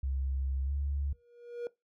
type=tone with pitch glide; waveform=sine; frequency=67 to 70.49 Hz; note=C2 to C#2; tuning=+42 to +30 cents; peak=-30 dBFS; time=0.03-1.13 s; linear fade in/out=5 ms; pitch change=+88 cents; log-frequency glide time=0.65-0.71 s
type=tone with exponential growth; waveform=triangle; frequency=477.7 Hz; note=A#4; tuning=42 cents sharp; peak=-30 dBFS; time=1.11-1.67 s; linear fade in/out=1 ms; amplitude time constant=120 ms
effects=noise-tail reverb RT60 0.2 s tail -20 dB re dry